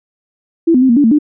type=tone with pitch steps; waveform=sine; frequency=332.2 / 252.2 / 262.1 / 233.8 / 289.2 / 225.1 / 297.5 Hz; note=E4 / B3 / C4 / A#3 / D4 / A3 / D4; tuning=+13 / +36 / +3 / +5 / -27 / +40 / +22 cents; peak=-6 dBFS; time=0.67-1.188 s; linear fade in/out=10 ms; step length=74 ms; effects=none